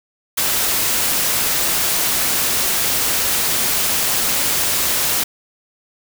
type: noise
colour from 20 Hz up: white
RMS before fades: -18 dBFS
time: 0.37-5.24 s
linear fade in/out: 10 ms
effects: none